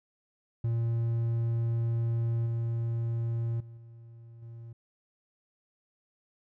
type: tone with level steps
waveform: triangle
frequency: 115.9 Hz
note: A#2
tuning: 10 cents flat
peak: -24 / -26 / -42 / -45 / -40 dBFS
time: 0.64-4.73 s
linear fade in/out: 5 ms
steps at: 2.46 / 3.6 / 3.77 / 4.42 s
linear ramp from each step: 5 ms
effects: none